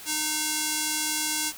square tone with band-pass filter, 306.7 Hz, D#4, 25 cents flat, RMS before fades -28 dBFS, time 0.05-1.53 s, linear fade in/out 50 ms, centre 8200 Hz, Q 0.95, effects white hiss -43 dBFS RMS until 1.57 s

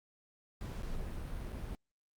brown noise with dropouts, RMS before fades -40 dBFS, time 0.61-1.75 s, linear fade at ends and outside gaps 0 ms, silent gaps 0.824-0.832 / 1.523-1.527 s, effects Opus 48 kbps

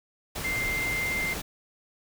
sine tone in noise, 2093 Hz, C7, in tune, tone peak -27 dBFS, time 0.44-1.34 s, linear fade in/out 10 ms, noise pink, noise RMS -34 dBFS, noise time 0.35-1.42 s, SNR +4 dB, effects none

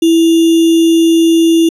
sine tone with sample-and-hold, 329.7 Hz, E4, in tune, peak -5 dBFS, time 0.02-1.69 s, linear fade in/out 5 ms, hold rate 3150 Hz, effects low-pass 12000 Hz 12 dB/octave

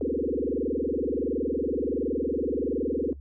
sine tone with frequency modulation, 370 Hz, F#4, in tune, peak -24 dBFS, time 0.01-3.13 s, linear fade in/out 2 ms, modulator 21.4 Hz, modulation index 5.8, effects noise-tail reverb RT60 0.1 s tail -18 dB re dry + added 70 Hz sine -40 dBFS peak until 3.2 s

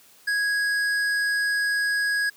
triangle tone with hard clipping, 1657 Hz, G#6, 4 cents flat, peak -23 dBFS, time 0.27-2.3 s, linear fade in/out 10 ms, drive 14 dB, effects white hiss -54 dBFS RMS until 2.36 s + high-pass 100 Hz 12 dB/octave

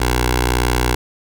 10% pulse tone with notch filter, 61.5 Hz, B1, 7 cents flat, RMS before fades -17 dBFS, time 0-0.95 s, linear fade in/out 5 ms, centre 190 Hz, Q 0.6, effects none

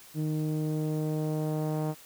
sawtooth tone with low-pass filter sweep, 154.4 Hz, D#3, 13 cents flat, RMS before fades -30 dBFS, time 0.14-1.95 s, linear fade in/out 50 ms, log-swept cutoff 310 to 810 Hz, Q 1.4, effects white hiss -52 dBFS RMS until 2.05 s

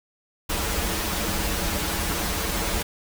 pink noise with comb filter, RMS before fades -26 dBFS, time 0.49-2.83 s, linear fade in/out 10 ms, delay 7.8 ms, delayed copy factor -0.9, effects none

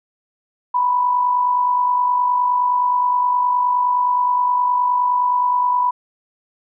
sine tone with amplitude modulation, 987.8 Hz, B5, in tune, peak -12 dBFS, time 0.74-5.91 s, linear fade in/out 10 ms, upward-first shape sine, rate 49.6 Hz, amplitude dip 45%, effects none

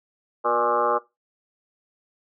sine tone with frequency modulation, 830.6 Hz, G#5, in tune, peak -18 dBFS, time 0.44-0.99 s, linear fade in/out 20 ms, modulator 117 Hz, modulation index 3.9, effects noise-tail reverb RT60 0.2 s tail -17 dB re dry + high-pass 300 Hz 12 dB/octave

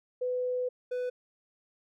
sine / triangle tone pair in turn, 500 / 497.7 Hz, B4 / B4, +21 / +13 cents, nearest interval unison, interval 8 cents, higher first, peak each -28 dBFS, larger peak neither, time 0.21-0.69 / 0.91-1.1 s, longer first, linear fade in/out 10 ms, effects none

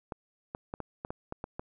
clicks, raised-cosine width 1 ms, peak -22 dBFS, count 9, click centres 0.122 / 0.549 / 0.739 / 0.803 / 1.049 / 1.105 / 1.324 / 1.441 / 1.595 s, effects none

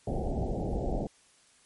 pink low-pass noise, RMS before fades -31 dBFS, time 0.07-1.07 s, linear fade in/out 2 ms, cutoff 800 Hz, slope 96 dB/octave, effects white hiss -62 dBFS RMS until 1.65 s + MP3 48 kbps

